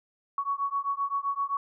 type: beating tone pair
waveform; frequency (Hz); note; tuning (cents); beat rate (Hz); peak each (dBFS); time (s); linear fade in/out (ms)
sine; 1114 / 1121.7; C#6 / C#6; +8 / +20; 7.7; -30; 0.38-1.57; 2
effects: none